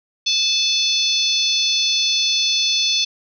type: harmonic tone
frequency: 870 Hz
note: A5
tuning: 20 cents flat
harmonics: 3 / 4 / 5 / 6 / 7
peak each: -25 / -19 / -21 / -25 / -26 dBFS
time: 0.26-3.05 s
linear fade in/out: 10 ms
effects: none